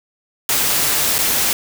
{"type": "noise with dropouts", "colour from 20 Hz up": "white", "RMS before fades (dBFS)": -17, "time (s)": [0.49, 1.53], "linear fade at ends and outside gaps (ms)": 1, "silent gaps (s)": [1.182, 1.188], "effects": []}